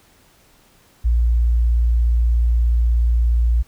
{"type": "tone", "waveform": "sine", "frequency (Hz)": 58.4, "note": "A#1", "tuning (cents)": 4, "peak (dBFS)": -12, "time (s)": [1.04, 3.63], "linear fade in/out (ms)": 20, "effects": ["tanh soft clip ceiling -8 dBFS", "pink hiss -54 dBFS RMS until 3.67 s"]}